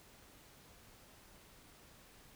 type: silence
effects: pink hiss -61 dBFS RMS until 2.35 s